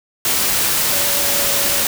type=tone in noise; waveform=sine; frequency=567 Hz; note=C#5; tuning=39 cents sharp; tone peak=-28 dBFS; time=0.92-1.83 s; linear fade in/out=2 ms; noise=white; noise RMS=-17 dBFS; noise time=0.25-1.87 s; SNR=-14 dB; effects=none